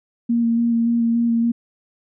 sine tone with vibrato, 232.9 Hz, A#3, 1 cent flat, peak -15 dBFS, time 0.29-1.52 s, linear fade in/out 10 ms, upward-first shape square, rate 3.5 Hz, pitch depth 13 cents each way, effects none

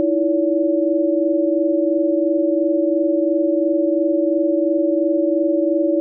sine tone cluster, 314.6 / 337.5 / 570 Hz, D#4 / E4 / C#5, +19 / +41 / +48 cents, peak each -19 dBFS, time 0-6 s, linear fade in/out 0 ms, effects none

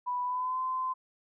sine tone with pitch glide, 987.8 to 1030.3 Hz, B5 to C6, 0 to -27 cents, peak -29 dBFS, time 0.06-0.94 s, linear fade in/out 20 ms, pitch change +73 cents, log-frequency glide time 0.24-0.6 s, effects none

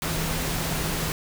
sine tone in noise, 160 Hz, D#3, 49 cents sharp, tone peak -31 dBFS, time 0.02-1.12 s, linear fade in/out 0 ms, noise pink, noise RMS -28 dBFS, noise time 0.02-1.12 s, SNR -6 dB, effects none

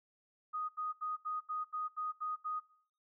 sine tone bursts, 1244.5 Hz, D#6, in tune, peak -35 dBFS, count 9, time 0.53-2.602 s, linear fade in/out 20 ms, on 160 ms, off 79 ms, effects noise-tail reverb RT60 0.7 s tail -24 dB re dry

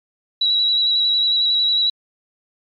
sine tone with vibrato, 3900 Hz, B7, 23 cents flat, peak -14 dBFS, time 0.41-1.9 s, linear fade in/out 5 ms, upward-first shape square, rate 11 Hz, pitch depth 16 cents each way, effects MP3 64 kbps

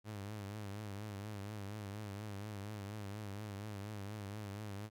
sawtooth tone with vibrato, 102.9 Hz, G#2, 16 cents flat, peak -39 dBFS, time 0.04-4.9 s, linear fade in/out 50 ms, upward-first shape triangle, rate 4.2 Hz, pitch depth 99 cents each way, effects none

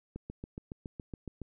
click train, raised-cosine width 3 ms, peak -27 dBFS, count 10, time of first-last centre 0.16-1.417 s, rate 7.16 Hz, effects none

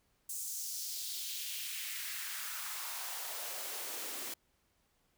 white noise with high-pass filter sweep, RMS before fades -41 dBFS, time 0.29-4.34 s, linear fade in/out 5 ms, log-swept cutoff 7800 to 290 Hz, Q 1.9, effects pink hiss -75 dBFS RMS until 5.17 s

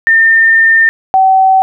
sine tone pair in turn, 1809 / 762.8 Hz, A6 / G5, +48 / -47 cents, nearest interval octave + minor third, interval 1495 cents, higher first, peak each -4 dBFS, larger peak neither, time 0.07-0.89 / 1.14-1.62 s, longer first, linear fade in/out 0 ms, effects none

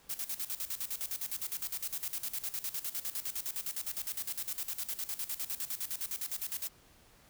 blue noise with tremolo, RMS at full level -36 dBFS, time 0.09-6.69 s, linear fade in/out 10 ms, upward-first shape square, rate 9.8 Hz, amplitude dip 80%, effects pink hiss -62 dBFS RMS until 7.29 s

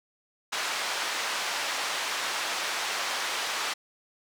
pink band-pass noise, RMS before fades -31 dBFS, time 0.52-3.74 s, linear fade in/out 10 ms, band 890 to 6200 Hz, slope 12 dB/octave, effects none

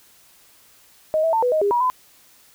sine tone with pitch steps, 625 / 652 / 898 / 494.7 / 624 / 405.2 / 961 / 1012 Hz, D#5 / E5 / A5 / B4 / D#5 / G#4 / B5 / B5, +8 / -19 / +35 / +3 / +5 / -43 / -48 / +42 cents, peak -16 dBFS, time 1.14-1.9 s, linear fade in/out 0 ms, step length 95 ms, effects white hiss -53 dBFS RMS until 2.54 s

